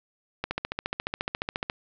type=click train; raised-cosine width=0.3 ms; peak=-12 dBFS; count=19; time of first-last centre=0.44-1.699 s; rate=14.3 Hz; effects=low-pass 5000 Hz 12 dB/octave